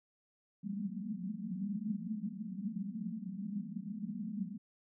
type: band-pass noise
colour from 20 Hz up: pink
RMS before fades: -40 dBFS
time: 0.63-4.58 s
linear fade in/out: 10 ms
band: 180 to 230 Hz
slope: 96 dB/octave
effects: none